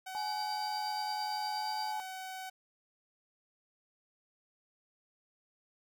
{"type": "tone", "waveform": "sawtooth", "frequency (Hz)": 754, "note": "F#5", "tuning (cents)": 32, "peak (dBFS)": -37, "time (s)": [0.06, 2.5], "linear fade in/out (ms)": 10}
{"type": "tone with tremolo", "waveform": "sine", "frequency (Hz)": 4699, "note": "D8", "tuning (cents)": 0, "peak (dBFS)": -38, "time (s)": [0.15, 1.93], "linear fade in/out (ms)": 50, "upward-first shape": "triangle", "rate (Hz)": 8.6, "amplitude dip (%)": 60}
{"type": "tone with pitch glide", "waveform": "sine", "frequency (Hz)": [844, 853.8], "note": ["G#5", "G#5"], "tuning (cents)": [28, 48], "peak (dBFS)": -35, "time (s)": [0.15, 2], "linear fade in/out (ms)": 0, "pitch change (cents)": 20, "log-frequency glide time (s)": [1.55, 1.65]}
{"effects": []}